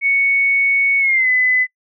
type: tone with pitch glide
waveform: sine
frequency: 2220 to 2012 Hz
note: C#7 to B6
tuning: +2 to +32 cents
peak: -12 dBFS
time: 0.01-1.67 s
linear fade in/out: 50 ms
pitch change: -170 cents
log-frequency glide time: 0.99-1.29 s
effects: noise-tail reverb RT60 0.1 s tail -22 dB re dry